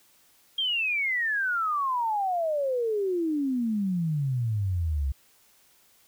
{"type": "exponential sweep", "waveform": "sine", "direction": "down", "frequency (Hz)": [3245, 65.41], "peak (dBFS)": -24, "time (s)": [0.58, 5.12], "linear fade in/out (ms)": 5, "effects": ["white hiss -61 dBFS RMS until 6.07 s"]}